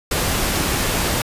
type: noise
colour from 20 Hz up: pink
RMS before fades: -20 dBFS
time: 0.11-1.22 s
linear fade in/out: 5 ms
effects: resampled to 32000 Hz